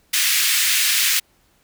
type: high-pass noise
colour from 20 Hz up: pink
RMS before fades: -18 dBFS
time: 0.13-1.2 s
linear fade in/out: 10 ms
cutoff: 1900 Hz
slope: 24 dB/octave
effects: pink hiss -60 dBFS RMS until 1.63 s